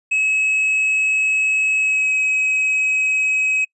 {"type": "tone with pitch glide", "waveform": "triangle", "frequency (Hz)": [2571, 2547], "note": ["E7", "D#7"], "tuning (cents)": [-44, 40], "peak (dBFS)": -14, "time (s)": [0.11, 3.65], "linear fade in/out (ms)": 10, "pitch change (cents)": -16, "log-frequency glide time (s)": [1.79, 2.11], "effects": ["noise-tail reverb RT60 0.1 s tail -26 dB re dry", "resampled to 24000 Hz"]}